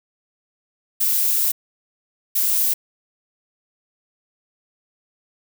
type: noise bursts at uneven times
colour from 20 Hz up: violet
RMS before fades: -19 dBFS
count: 2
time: 1-1.52 / 2.35-2.74 s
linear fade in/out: 10 ms
effects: none